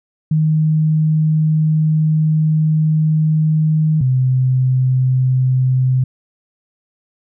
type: tone pair in turn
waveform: sine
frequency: 155.9 / 129.3 Hz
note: D#3 / C3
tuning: +4 / -20 cents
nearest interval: minor third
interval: 324 cents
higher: first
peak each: -11 dBFS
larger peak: neither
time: 0.31-4.01 / 4.01-6.04 s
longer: first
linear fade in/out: 5 ms
effects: none